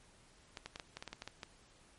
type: clicks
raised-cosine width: 0.2 ms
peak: -26 dBFS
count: 11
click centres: 0.572 / 0.66 / 0.759 / 0.798 / 0.97 / 1.025 / 1.077 / 1.13 / 1.221 / 1.276 / 1.432 s
effects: pink hiss -64 dBFS RMS until 1.98 s + MP3 48 kbps